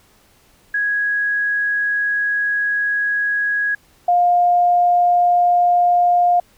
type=tone pair in turn; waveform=sine; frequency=1661.2 / 706.6 Hz; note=G#6 / F5; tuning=0 / +20 cents; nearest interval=octave + minor third; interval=1480 cents; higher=first; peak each=-16 / -11 dBFS; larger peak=second; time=0.74-3.75 / 4.08-6.4 s; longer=first; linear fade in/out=5 ms; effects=pink hiss -54 dBFS RMS until 6.57 s